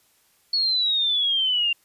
sine exponential sweep, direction down, 4400 to 2763 Hz, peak -19 dBFS, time 0.53-1.73 s, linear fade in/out 5 ms, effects white hiss -62 dBFS RMS until 1.84 s + resampled to 32000 Hz

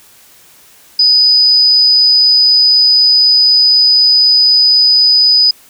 sine tone, 4982 Hz, D#8, 1 cent sharp, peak -5 dBFS, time 0.99-5.51 s, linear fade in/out 5 ms, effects white hiss -43 dBFS RMS until 5.69 s

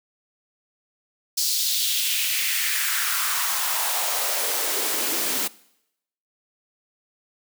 white noise with high-pass filter sweep, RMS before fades -24 dBFS, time 1.37-5.48 s, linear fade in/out 10 ms, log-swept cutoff 4900 to 240 Hz, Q 2.5, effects noise-tail reverb RT60 0.8 s tail -21 dB re dry

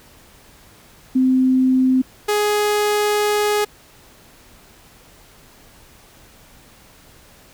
sine / sawtooth tone pair in turn, 258.8 / 417.2 Hz, C4 / G#4, -19 / +8 cents, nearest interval minor sixth, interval 827 cents, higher second, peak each -12 dBFS, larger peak neither, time 1.15-2.02 / 2.28-3.65 s, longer second, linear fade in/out 10 ms, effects pink hiss -48 dBFS RMS until 7.53 s

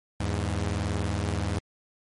sawtooth tone pair together, 81.3 / 102.43 Hz, E2 / G#2, -23 / -23 cents, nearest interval major third, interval 400 cents, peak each -25 / -25 dBFS, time 0.2-1.59 s, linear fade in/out 5 ms, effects MP3 48 kbps

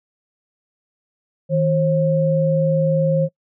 sine tone pair together, 159.35 / 536 Hz, D#3 / C5, +42 / +42 cents, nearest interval octave + major sixth, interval 2100 cents, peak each -17 / -17 dBFS, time 1.49-3.29 s, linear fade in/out 50 ms, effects noise-tail reverb RT60 0.1 s tail -25 dB re dry

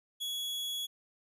40% pulse tone, 3360 Hz, G#7, 19 cents sharp, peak -33 dBFS, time 0.2-0.87 s, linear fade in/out 20 ms, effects none

